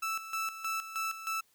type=tone with tremolo; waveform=30% pulse; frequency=1318.5 Hz; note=E6; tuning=in tune; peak=-29 dBFS; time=0.02-1.41 s; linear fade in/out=10 ms; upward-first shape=square; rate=3.2 Hz; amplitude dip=70%; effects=white hiss -69 dBFS RMS until 1.54 s